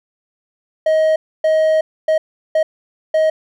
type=tone bursts at uneven times; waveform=triangle; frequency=630 Hz; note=D#5; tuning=21 cents sharp; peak=-9 dBFS; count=5; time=0.86-1.16 / 1.44-1.81 / 2.08-2.18 / 2.55-2.63 / 3.14-3.3 s; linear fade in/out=5 ms; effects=none